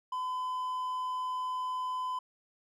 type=tone; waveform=triangle; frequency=1013 Hz; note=B5; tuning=44 cents sharp; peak=-30 dBFS; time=0.12-2.19 s; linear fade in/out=5 ms; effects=none